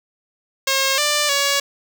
5% pulse tone with pitch steps, 539 / 592 / 562 Hz, C#5 / D5 / C#5, -49 / +14 / +24 cents, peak -5 dBFS, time 0.67-1.6 s, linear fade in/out 5 ms, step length 310 ms, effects none

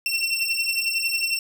25% pulse beating tone pair, 2703 / 2714 Hz, E7 / E7, +43 / +50 cents, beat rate 11 Hz, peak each -21 dBFS, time 0.06-1.39 s, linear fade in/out 2 ms, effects none

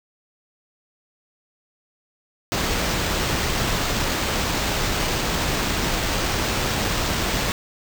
pink noise with sample-and-hold, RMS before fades -23 dBFS, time 2.52-7.52 s, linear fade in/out 0 ms, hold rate 11025 Hz, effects none

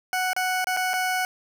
20% pulse tone with dropouts, 740 Hz, F#5, in tune, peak -18 dBFS, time 0.13-1.25 s, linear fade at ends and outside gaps 1 ms, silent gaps 0.332-0.364 / 0.644-0.67 / 0.766-0.771 / 0.934-0.938 s, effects none

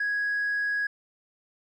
triangle tone with tanh clipping, 1661.2 Hz, G#6, in tune, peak -25 dBFS, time 0-0.87 s, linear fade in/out 5 ms, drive 5 dB, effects none

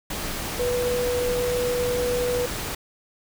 sine tone in noise, 491 Hz, B4, 10 cents flat, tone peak -22 dBFS, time 0.59-2.46 s, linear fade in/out 5 ms, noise pink, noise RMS -30 dBFS, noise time 0.1-2.75 s, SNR +5 dB, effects none

